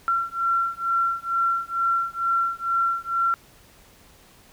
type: beating tone pair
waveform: sine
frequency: 1361 / 1363.2 Hz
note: F6 / F6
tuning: -45 / -42 cents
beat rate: 2.2 Hz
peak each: -24 dBFS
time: 0.08-3.34 s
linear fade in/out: 0 ms
effects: pink hiss -53 dBFS RMS until 4.52 s